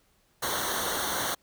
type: noise with comb filter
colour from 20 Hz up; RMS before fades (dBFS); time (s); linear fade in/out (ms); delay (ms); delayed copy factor
pink; -30; 0.42-1.35; 10; 0.4; -0.9
effects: pink hiss -67 dBFS RMS until 1.42 s